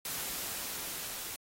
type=noise with level ramp; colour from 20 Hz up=white; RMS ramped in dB=-37 to -41 dBFS; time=0.05-1.36 s; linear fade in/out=2 ms; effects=AAC 48 kbps